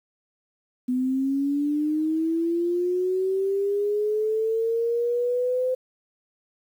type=linear sweep; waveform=sine; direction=up; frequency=249.3 to 514 Hz; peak=-21 dBFS; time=0.88-5.75 s; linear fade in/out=10 ms; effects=9-bit